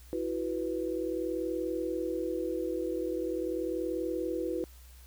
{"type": "chord", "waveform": "sine", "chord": "E suspended second", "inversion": "none", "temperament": "equal", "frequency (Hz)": [329.6, 370, 493.9], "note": ["E4", "F#4", "B4"], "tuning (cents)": [0, 0, 0], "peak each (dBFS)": [-34, -35, -35], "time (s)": [0.13, 4.64], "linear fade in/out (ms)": 0, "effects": ["added 62 Hz sine -50 dBFS peak until 5.06 s", "white hiss -59 dBFS RMS until 5.06 s"]}